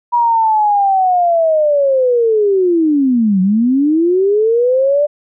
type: linear two-way sweep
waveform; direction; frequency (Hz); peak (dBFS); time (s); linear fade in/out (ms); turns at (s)
sine; down then up; 966 to 181.7 to 596; -9; 0.12-5.07; 20; 3.41
effects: none